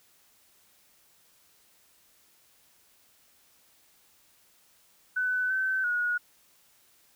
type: tone with pitch steps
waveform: sine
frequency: 1502 / 1535 / 1451 Hz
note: F#6 / G6 / F#6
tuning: +26 / -37 / -34 cents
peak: -25 dBFS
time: 5.16-6.18 s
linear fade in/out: 10 ms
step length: 340 ms
effects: white hiss -63 dBFS RMS until 7.15 s